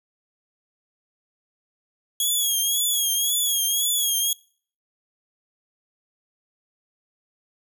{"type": "tone with vibrato", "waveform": "10% pulse", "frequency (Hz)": 3322, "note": "G#7", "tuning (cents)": 0, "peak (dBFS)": -13, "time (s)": [2.2, 4.33], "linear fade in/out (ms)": 2, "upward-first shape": "triangle", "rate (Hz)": 1.9, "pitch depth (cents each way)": 86, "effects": ["noise-tail reverb RT60 0.5 s tail -25 dB re dry"]}